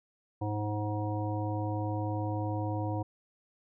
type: harmonic tone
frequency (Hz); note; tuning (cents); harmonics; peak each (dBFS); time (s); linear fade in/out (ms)
105.2; G#2; +23; 1 / 3 / 5 / 7 / 9; -32 / -36 / -40 / -40 / -41; 0.41-3.03; 10
effects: none